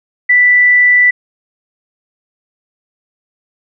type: tone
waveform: sine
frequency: 1975.5 Hz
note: B6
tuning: in tune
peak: -5 dBFS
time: 0.29-1.11 s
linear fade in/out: 10 ms
effects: none